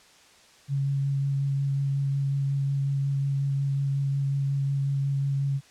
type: tone with vibrato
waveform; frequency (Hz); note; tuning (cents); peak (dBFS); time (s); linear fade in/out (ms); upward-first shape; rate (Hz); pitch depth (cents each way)
sine; 138.59; C#3; 0; -23; 0.68-5.61; 50; sine; 5.5; 11
effects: white hiss -55 dBFS RMS until 5.7 s + low-pass 7000 Hz 12 dB/octave